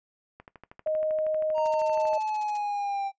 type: click train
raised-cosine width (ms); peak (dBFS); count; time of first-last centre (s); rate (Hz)
0.5; -30; 23; 0.4-2.132; 12.7
type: tone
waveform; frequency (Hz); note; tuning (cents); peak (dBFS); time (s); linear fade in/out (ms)
sine; 622.3; D#5; 0; -24; 0.86-2.18; 5
type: exponential sweep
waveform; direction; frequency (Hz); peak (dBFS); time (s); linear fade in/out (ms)
triangle; down; 934 to 784; -25; 1.54-3.12; 50
type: noise bursts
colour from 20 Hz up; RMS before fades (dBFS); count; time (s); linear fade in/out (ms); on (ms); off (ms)
blue; -42; 14; 1.65-2.575; 5; 28; 41
effects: noise-tail reverb RT60 0.1 s tail -18 dB re dry + resampled to 16000 Hz